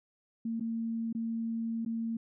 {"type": "tone with dropouts", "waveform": "sine", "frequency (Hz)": 227.8, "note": "A#3", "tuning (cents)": -40, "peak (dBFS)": -31, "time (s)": [0.45, 2.17], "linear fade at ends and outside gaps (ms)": 5, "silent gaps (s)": [[0.598, 0.607], [1.128, 1.149], [1.85, 1.86]], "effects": []}